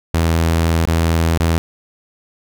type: tone with dropouts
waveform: sawtooth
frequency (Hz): 82.4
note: E2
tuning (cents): 0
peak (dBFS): -9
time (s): 0.14-1.58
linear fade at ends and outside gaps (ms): 0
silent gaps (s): 0.853-0.875 / 1.376-1.401
effects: none